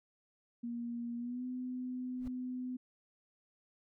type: tone with pitch glide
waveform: sine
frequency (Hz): 236.8 to 252.3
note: A#3 to B3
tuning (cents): +27 to +37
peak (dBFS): -37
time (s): 0.63-2.77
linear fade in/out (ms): 10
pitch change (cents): +110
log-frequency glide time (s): 1.17-1.45
type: noise with exponential growth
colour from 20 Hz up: brown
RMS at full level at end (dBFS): -43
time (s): 2.15-2.28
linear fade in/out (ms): 5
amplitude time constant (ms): 28
effects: none